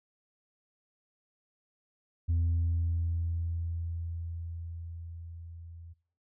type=tone with level ramp; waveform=sine; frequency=84 Hz; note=E2; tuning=33 cents sharp; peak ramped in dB=-22 to -45 dBFS; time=2.28-5.94 s; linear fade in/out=20 ms; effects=noise-tail reverb RT60 0.6 s tail -23 dB re dry + tanh soft clip ceiling -23 dBFS